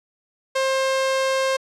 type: tone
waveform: sawtooth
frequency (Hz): 531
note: C5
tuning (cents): +25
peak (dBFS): -15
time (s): 0.55-1.57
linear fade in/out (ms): 10
effects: low-pass 8000 Hz 12 dB/octave